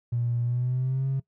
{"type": "tone with pitch glide", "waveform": "triangle", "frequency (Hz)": [119.4, 134.8], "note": ["A#2", "C#3"], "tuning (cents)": [42, -48], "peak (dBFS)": -20, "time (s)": [0.12, 1.2], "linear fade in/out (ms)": 10, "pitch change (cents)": 210, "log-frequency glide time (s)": [0.43, 1.06], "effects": ["noise-tail reverb RT60 0.1 s tail -21 dB re dry", "tanh soft clip ceiling -21 dBFS"]}